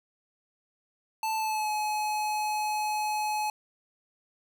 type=tone with pitch glide; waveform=square; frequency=880 to 850 Hz; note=A5 to G#5; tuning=0 to +40 cents; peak=-28 dBFS; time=1.23-3.5 s; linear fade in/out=2 ms; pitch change=-60 cents; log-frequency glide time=1.36-1.7 s; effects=none